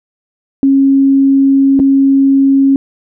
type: tone with dropouts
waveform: sine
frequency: 272.8 Hz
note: C#4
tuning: 28 cents flat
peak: -5 dBFS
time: 0.63-2.76 s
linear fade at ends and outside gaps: 1 ms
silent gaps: 1.793-1.799 s
effects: none